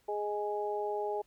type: harmonic tone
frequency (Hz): 207.7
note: G#3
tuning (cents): 0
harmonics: 2 / 3 / 4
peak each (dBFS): -34 / -39 / -36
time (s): 0.08-1.22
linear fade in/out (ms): 10
effects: pink hiss -70 dBFS RMS until 1.26 s